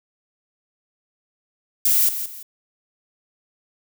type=noise with echo; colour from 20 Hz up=violet; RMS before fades=-17 dBFS; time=1.85-2.09 s; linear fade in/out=5 ms; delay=170 ms; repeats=2; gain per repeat=-10 dB; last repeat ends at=2.43 s; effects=none